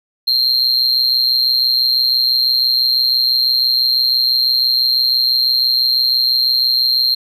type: tone with amplitude modulation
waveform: triangle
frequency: 4186 Hz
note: C8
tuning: in tune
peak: -7 dBFS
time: 0.27-7.15 s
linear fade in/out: 10 ms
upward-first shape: sine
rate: 126 Hz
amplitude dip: 80%
effects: none